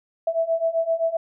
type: beating tone pair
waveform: sine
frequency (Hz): 654 / 661.7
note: E5 / E5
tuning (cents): -14 / +6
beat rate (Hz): 7.7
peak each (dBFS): -24 / -22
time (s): 0.27-1.17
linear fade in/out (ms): 5
effects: none